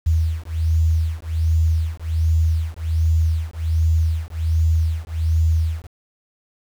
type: beating tone pair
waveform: sine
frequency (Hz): 80 / 81.3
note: D#2 / E2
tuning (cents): +49 / -23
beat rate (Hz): 1.3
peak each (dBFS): -19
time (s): 0.06-5.87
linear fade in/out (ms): 10
effects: 7-bit